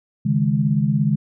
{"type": "chord", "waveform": "sine", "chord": "C# suspended second", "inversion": "none", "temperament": "equal", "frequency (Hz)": [138.59, 155.56, 207.7], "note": ["C#3", "D#3", "G#3"], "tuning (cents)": [0, 0, 0], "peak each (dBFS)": -20, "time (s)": [0.25, 1.16], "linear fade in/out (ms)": 10, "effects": []}